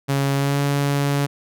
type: tone with pitch glide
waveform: sawtooth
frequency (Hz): 138.59 to 141.75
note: C#3 to C#3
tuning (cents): 0 to +39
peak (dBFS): -14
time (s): 0.08-1.27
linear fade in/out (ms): 20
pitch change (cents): +39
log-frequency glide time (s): 0.35-0.59
effects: none